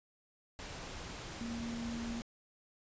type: tone in noise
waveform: sine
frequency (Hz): 232.9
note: A#3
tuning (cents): -1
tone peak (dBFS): -38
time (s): 1.41-2.21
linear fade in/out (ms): 0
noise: pink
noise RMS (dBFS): -45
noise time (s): 0.59-2.22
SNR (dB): +4
effects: resampled to 16000 Hz